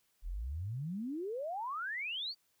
sine exponential sweep, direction up, 36.57 to 4732 Hz, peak -36 dBFS, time 0.22-2.35 s, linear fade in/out 50 ms, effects white hiss -75 dBFS RMS until 2.6 s

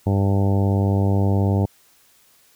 harmonic tone, 98.7 Hz, G2, 12 cents sharp, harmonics 1 / 2 / 3 / 4 / 5 / 6 / 7 / 8 / 9, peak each -17 / -23 / -27 / -29 / -31 / -33 / -34 / -35 / -36 dBFS, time 0.06-1.66 s, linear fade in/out 10 ms, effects white hiss -56 dBFS RMS until 2.55 s

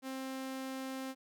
sawtooth tone, 264.2 Hz, C4, 17 cents sharp, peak -35 dBFS, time 0.02-1.15 s, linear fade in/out 50 ms, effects none

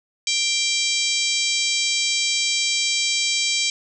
harmonic tone with a mistuned harmonic, 784 Hz, G5, in tune, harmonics 3 / 4 / 5 / 6 / 7 / 8 / 9 / 10, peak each -25 / -26 / -27 / -28 / -28 / -29 / -30 / -30 dBFS, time 0.27-3.7 s, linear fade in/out 2 ms, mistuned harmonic 4, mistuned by +27 cents, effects none

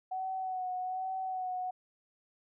sine tone with vibrato, 746 Hz, F#5, 14 cents sharp, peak -33 dBFS, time 0.11-1.71 s, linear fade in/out 10 ms, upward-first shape sine, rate 1.2 Hz, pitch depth 29 cents each way, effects none

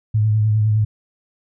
sine tone with vibrato, 107.6 Hz, A2, 38 cents flat, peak -13 dBFS, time 0.14-0.85 s, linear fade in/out 10 ms, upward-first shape sine, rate 9.8 Hz, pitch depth 33 cents each way, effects none

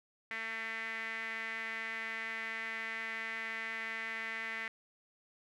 sawtooth tone with band-pass filter, 224.3 Hz, A3, 34 cents sharp, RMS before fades -40 dBFS, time 0.31-4.68 s, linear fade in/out 0 ms, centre 2000 Hz, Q 5.6, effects none

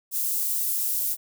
white high-pass noise, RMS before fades -26 dBFS, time 0.11-1.17 s, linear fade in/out 50 ms, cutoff 10000 Hz, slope 12 dB/octave, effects none

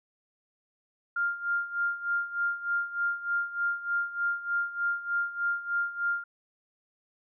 sine tone with tremolo, 1400 Hz, F6, 4 cents sharp, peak -24 dBFS, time 1.16-6.24 s, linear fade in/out 5 ms, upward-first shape sine, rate 3.3 Hz, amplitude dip 80%, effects none

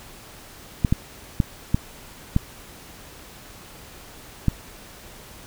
clicks, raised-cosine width 5 ms, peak -5 dBFS, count 6, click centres 0.848 / 0.925 / 1.402 / 1.745 / 2.364 / 4.483 s, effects pink hiss -44 dBFS RMS until 5.46 s

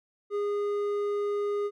sine tone with hard clipping, 410 Hz, G#4, 22 cents flat, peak -28 dBFS, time 0.3-1.71 s, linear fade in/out 50 ms, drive 6 dB, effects none

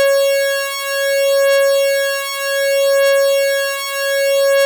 45% pulse beating tone pair, 552 / 552.65 Hz, C#5 / C#5, -7 / -5 cents, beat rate 0.65 Hz, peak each -16 / -15 dBFS, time 0-4.65 s, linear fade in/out 0 ms, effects none

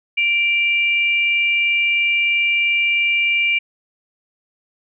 sine tone pair together, 2350 / 2827 Hz, D7 / F7, +1 / +20 cents, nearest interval minor third, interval 319 cents, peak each -15 / -22 dBFS, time 0.17-3.59 s, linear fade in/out 10 ms, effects none

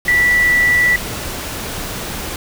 sine tone in noise, 1961 Hz, B6, 13 cents flat, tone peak -10 dBFS, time 0.08-0.96 s, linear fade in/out 2 ms, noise pink, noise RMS -25 dBFS, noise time 0.05-2.36 s, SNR +12 dB, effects none

